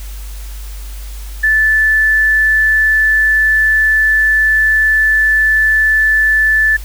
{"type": "tone", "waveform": "sine", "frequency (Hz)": 1749, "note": "A6", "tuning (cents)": -11, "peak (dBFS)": -8, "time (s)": [1.43, 6.77], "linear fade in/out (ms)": 10, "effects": ["added 50 Hz sine -24 dBFS peak until 6.84 s", "white hiss -37 dBFS RMS until 6.84 s"]}